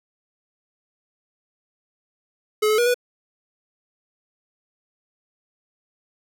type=tone with pitch steps; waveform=square; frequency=426.7 / 430.5 / 479.9 / 490.6 Hz; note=G#4 / A4 / B4 / B4; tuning=+47 / -38 / -50 / -12 cents; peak=-17 dBFS; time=2.62-2.944 s; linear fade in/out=10 ms; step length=81 ms; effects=none